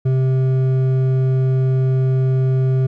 triangle tone with hard clipping, 130.81 Hz, C3, in tune, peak -15 dBFS, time 0.05-2.87 s, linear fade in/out 10 ms, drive 11 dB, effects none

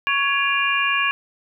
harmonic tone with a mistuned harmonic, 557 Hz, C#5, 8 cents sharp, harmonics 2 / 3 / 4 / 5, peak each -23 / -23 / -23 / -23 dBFS, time 0.07-1.11 s, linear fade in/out 0 ms, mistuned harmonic 4, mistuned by +130 cents, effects none

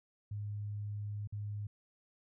sine tone with dropouts, 103.6 Hz, G#2, 4 cents flat, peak -37 dBFS, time 0.31-1.67 s, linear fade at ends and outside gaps 5 ms, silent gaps 1.274-1.324 s, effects none

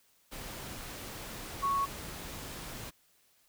sine tone in noise, 1108.7 Hz, C#6, in tune, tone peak -27 dBFS, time 1.62-1.86 s, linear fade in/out 20 ms, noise pink, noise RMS -43 dBFS, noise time 0.31-2.91 s, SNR +13 dB, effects white hiss -68 dBFS RMS until 3.48 s

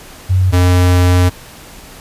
sine / square tone pair in turn, 92.9 / 89.79 Hz, F#2 / F2, +7 / +49 cents, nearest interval minor second, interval 58 cents, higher first, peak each -8 dBFS, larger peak neither, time 0.29-0.52 / 0.52-1.3 s, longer second, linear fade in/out 20 ms, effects pink hiss -36 dBFS RMS until 2 s + resampled to 32000 Hz

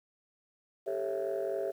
sine chord, A dominant seventh, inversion third, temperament just, 396 / 440 / 550 / 660 Hz, G4 / A4 / C#5 / E5, +18 / 0 / -14 / +2 cents, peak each -34 / -38 / -35 / -35 dBFS, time 0.86-1.72 s, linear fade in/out 20 ms, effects tanh soft clip ceiling -25 dBFS + 10-bit

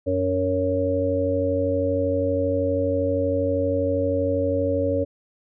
harmonic tone with a mistuned harmonic, 92.6 Hz, F#2, 2 cents sharp, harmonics 1 / 3 / 5 / 6, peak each -27 / -26 / -26 / -23 dBFS, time 0.06-5.05 s, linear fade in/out 20 ms, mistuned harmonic 3, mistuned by +21 cents, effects none

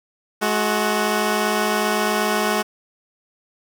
10% pulse tone pair together, 212.4 / 370 Hz, G#3 / F#4, +39 / 0 cents, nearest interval minor seventh, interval 961 cents, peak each -12 / -14 dBFS, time 0.41-2.63 s, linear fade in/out 20 ms, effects none

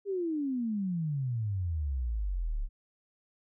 sine exponential sweep, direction down, 410 to 32.7 Hz, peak -29 dBFS, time 0.05-2.69 s, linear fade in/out 50 ms, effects none

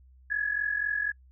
sine tone pair together, 1669 / 1713 Hz, G#6 / A6, +8 / -47 cents, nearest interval unison, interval 45 cents, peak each -28 / -30 dBFS, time 0.3-1.12 s, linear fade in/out 10 ms, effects noise-tail reverb RT60 0.1 s tail -26 dB re dry + added 64 Hz sine -53 dBFS peak until 1.31 s

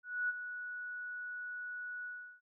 sine tone with ADSR envelope, 1470 Hz, F#6, 12 cents flat, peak -30 dBFS, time 0.03-2.41 s, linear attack 260 ms, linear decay 29 ms, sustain -10 dB, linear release 360 ms, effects none

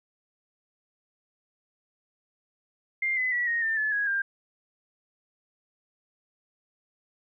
sine tone with pitch steps, 2100 / 2019 / 1941.3 / 1866.6 / 1794.7 / 1725.5 / 1659.1 / 1595.2 Hz, C7 / B6 / B6 / A#6 / A6 / A6 / G#6 / G6, +6 / +38 / -30 / +2 / +34 / -34 / -2 / +30 cents, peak -24 dBFS, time 3.02-4.22 s, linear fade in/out 5 ms, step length 150 ms, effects none

